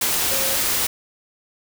sine tone in noise, 537 Hz, C5, 45 cents sharp, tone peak -29 dBFS, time 0.31-0.55 s, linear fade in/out 5 ms, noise white, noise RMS -21 dBFS, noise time 0.01-0.87 s, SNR -11 dB, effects none

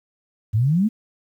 sine exponential sweep, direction up, 100 to 231.5 Hz, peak -15 dBFS, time 0.53-0.89 s, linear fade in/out 20 ms, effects 9-bit

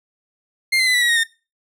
30% pulse tone with pitch steps, 2110 / 2059 / 2010 / 1961.9 / 1914.9 / 1869 / 1824.2 Hz, C7 / C7 / B6 / B6 / A#6 / A#6 / A#6, +14 / -28 / +30 / -12 / +46 / +4 / -38 cents, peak -12 dBFS, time 0.72-1.238 s, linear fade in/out 10 ms, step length 74 ms, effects noise-tail reverb RT60 0.3 s tail -20 dB re dry + low-pass 12000 Hz 12 dB/octave

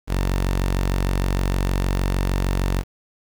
sawtooth tone, 46.52 Hz, F#1, 10 cents sharp, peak -15 dBFS, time 0.07-2.84 s, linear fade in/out 50 ms, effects 7-bit

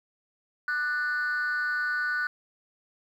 sine tone with amplitude modulation, 1481 Hz, F#6, 1 cent sharp, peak -20 dBFS, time 0.68-2.27 s, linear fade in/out 2 ms, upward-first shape sine, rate 290 Hz, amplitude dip 80%, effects tanh soft clip ceiling -22 dBFS + 10-bit

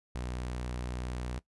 sawtooth tone, 61.5 Hz, B1, 7 cents flat, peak -31 dBFS, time 0.15-1.39 s, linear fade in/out 0 ms, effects noise-tail reverb RT60 0.1 s tail -18 dB re dry + resampled to 24000 Hz

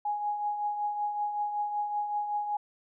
sine tone with tremolo, 830.6 Hz, G#5, in tune, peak -26 dBFS, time 0.05-2.57 s, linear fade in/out 5 ms, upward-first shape triangle, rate 5.3 Hz, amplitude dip 55%, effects none

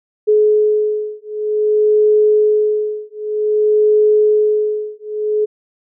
sine beating tone pair, 424.4 / 424.93 Hz, G#4 / G#4, +38 / +40 cents, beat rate 0.53 Hz, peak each -14 dBFS, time 0.27-5.46 s, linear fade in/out 20 ms, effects none

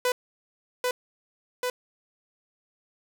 sawtooth tone with echo, 498.4 Hz, B4, 16 cents sharp, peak -18 dBFS, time 0.05-0.12 s, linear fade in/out 2 ms, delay 790 ms, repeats 2, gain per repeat -2 dB, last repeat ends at 1.7 s, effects none

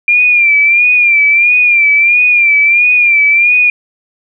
sine tone with vibrato, 2385 Hz, D7, 26 cents sharp, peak -5 dBFS, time 0.08-3.7 s, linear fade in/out 2 ms, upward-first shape sine, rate 1.5 Hz, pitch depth 67 cents each way, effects none

